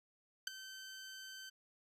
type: tone with ADSR envelope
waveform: 15% pulse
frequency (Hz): 1542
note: G6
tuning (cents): -29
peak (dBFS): -26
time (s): 0.47-1.5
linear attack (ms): 4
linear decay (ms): 9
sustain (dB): -16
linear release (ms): 12
effects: resampled to 32000 Hz